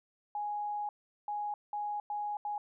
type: tone bursts at uneven times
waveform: sine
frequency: 830.6 Hz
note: G#5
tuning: in tune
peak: -33 dBFS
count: 5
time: 0.35-0.89 / 1.28-1.54 / 1.73-2 / 2.1-2.37 / 2.45-2.58 s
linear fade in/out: 2 ms
effects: none